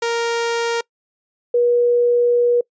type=tone pair in turn; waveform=sawtooth / sine; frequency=466.2 / 481.8 Hz; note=A#4 / B4; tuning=0 / -43 cents; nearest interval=minor second; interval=57 cents; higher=second; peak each=-14 / -12 dBFS; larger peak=second; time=0.02-0.81 / 1.54-2.61 s; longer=second; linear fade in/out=5 ms; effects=noise-tail reverb RT60 0.1 s tail -24 dB re dry + resampled to 16000 Hz